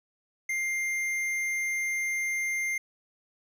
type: tone with tanh clipping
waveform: sine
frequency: 2100 Hz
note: C7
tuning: 6 cents sharp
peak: -29 dBFS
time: 0.49-2.78 s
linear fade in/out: 5 ms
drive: 12 dB
effects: none